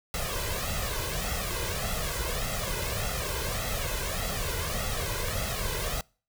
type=noise with flanger; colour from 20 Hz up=pink; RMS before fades=-31 dBFS; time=0.14-6.01 s; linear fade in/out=2 ms; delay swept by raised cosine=1.5 to 2 ms; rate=1.7 Hz; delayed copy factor=+0.75; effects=noise-tail reverb RT60 0.4 s tail -26 dB re dry